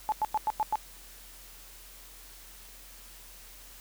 sine tone bursts, 860 Hz, A5, 40 cents flat, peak -24 dBFS, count 6, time 0.09-0.756 s, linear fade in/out 0 ms, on 31 ms, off 96 ms, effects added 42 Hz sine -53 dBFS peak until 3.8 s + white hiss -51 dBFS RMS until 3.8 s

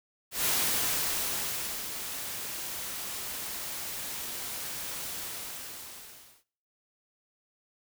white noise with ADSR envelope, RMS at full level -27 dBFS, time 0.31-6.44 s, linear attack 140 ms, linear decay 1400 ms, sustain -10 dB, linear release 1300 ms, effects noise-tail reverb RT60 0.6 s tail -23 dB re dry

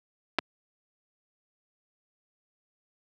clicks, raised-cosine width 0.3 ms, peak -8 dBFS, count 2, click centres 0.386 / 0.389 s, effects high-pass 150 Hz 12 dB/octave

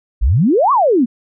sine exponential two-way sweep, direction up then down, 46.25 to 1174.7 to 218.4 Hz, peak -9 dBFS, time 0.21-1.06 s, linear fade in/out 20 ms, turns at 0.72 s, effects none

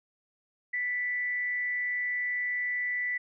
sine tone with frequency modulation, 1975.5 Hz, B6, in tune, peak -28 dBFS, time 0.73-3.18 s, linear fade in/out 10 ms, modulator 218 Hz, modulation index 0.22, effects none

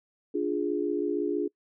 sine chord, D diminished, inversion none, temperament equal, 293.7 / 349.2 / 415.3 Hz, D4 / F4 / Ab4, 0 / 0 / 0 cents, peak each -30 dBFS, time 0.34-1.48 s, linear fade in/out 10 ms, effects noise-tail reverb RT60 0.1 s tail -25 dB re dry

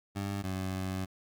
20% pulse tone pair in turn, 99.5 / 94.21 Hz, G2 / F#2, +26 / +32 cents, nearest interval minor second, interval 94 cents, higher first, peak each -28 dBFS, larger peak neither, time 0.15-0.43 / 0.43-1.06 s, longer second, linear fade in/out 20 ms, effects Opus 48 kbps

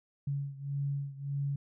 sine beating tone pair, 140 / 141.7 Hz, C#3 / C#3, +18 / +38 cents, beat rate 1.7 Hz, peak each -34 / -37 dBFS, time 0.27-1.56 s, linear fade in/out 5 ms, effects none

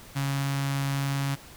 sawtooth tone with notch filter, 138.59 Hz, C#3, in tune, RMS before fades -28 dBFS, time 0.15-1.36 s, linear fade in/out 20 ms, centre 450 Hz, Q 0.75, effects pink hiss -48 dBFS RMS until 1.56 s

